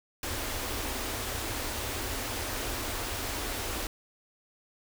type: band-stop noise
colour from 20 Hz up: pink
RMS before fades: -34 dBFS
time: 0.23-3.87 s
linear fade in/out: 2 ms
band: 120 to 220 Hz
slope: 96 dB/octave
effects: none